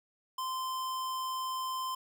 square tone, 1037 Hz, C6, 16 cents flat, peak -34 dBFS, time 0.38-1.95 s, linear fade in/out 5 ms, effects none

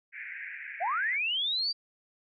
pink band-pass noise, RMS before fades -41 dBFS, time 0.12-1.19 s, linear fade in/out 50 ms, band 1600 to 2400 Hz, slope 96 dB/octave
sine linear sweep, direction up, 618 to 4741 Hz, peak -27 dBFS, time 0.8-1.73 s, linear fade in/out 20 ms
effects none

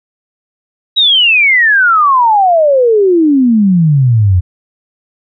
sine exponential sweep, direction down, 3898 to 86.2 Hz, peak -5 dBFS, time 0.96-4.41 s, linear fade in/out 20 ms, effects none

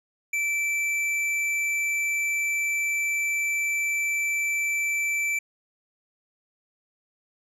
sine tone with hard clipping, 2328 Hz, D7, 16 cents flat, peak -25 dBFS, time 0.33-5.39 s, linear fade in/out 5 ms, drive 8 dB, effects none

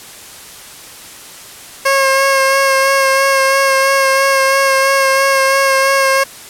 15% pulse tone with vibrato, 541 Hz, C#5, 42 cents flat, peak -3 dBFS, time 1.85-6.24 s, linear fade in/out 10 ms, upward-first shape sine, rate 3 Hz, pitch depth 19 cents each way, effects white hiss -34 dBFS RMS until 6.49 s + low-pass 12000 Hz 12 dB/octave

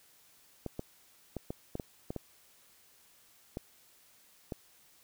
clicks, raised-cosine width 2 ms, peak -23 dBFS, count 10, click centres 0.663 / 0.794 / 1.367 / 1.505 / 1.754 / 1.798 / 2.105 / 2.163 / 3.571 / 4.522 s, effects white hiss -63 dBFS RMS until 5.03 s

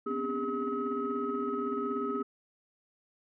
sine tone cluster, 245.8 / 262 / 283 / 404.6 / 1279 Hz, B3 / C4 / C#4 / G#4 / D#6, -8 / +2 / +36 / -45 / +47 cents, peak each -37 / -38 / -39 / -33 / -35 dBFS, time 0.06-2.23 s, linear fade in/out 10 ms, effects tanh soft clip ceiling -22 dBFS

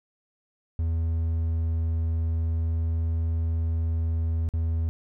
triangle tone with dropouts, 81.8 Hz, E2, 13 cents flat, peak -21 dBFS, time 0.79-4.89 s, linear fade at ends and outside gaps 0 ms, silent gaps 4.489-4.537 s, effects none

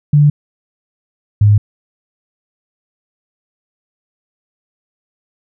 sine tone pair in turn, 146.9 / 103.87 Hz, D3 / G#2, +1 / +1 cents, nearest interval tritone, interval 600 cents, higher first, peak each -5 dBFS, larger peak neither, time 0.13-0.3 / 1.41-1.58 s, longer neither, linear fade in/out 5 ms, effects none

